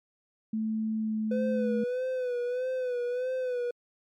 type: tone with pitch glide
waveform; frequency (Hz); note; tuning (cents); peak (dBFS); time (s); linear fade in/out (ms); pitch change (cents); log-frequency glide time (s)
sine; 219.2 to 217.2; A3 to A3; -6 to -22; -27; 0.53-1.84; 5; -16; 0.97-1.15
type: tone with vibrato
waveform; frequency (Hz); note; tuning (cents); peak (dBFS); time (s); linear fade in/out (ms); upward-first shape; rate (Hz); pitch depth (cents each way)
triangle; 500; B4; +21; -26; 1.31-3.71; 5; sine; 1.6; 57
effects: MP3 64 kbps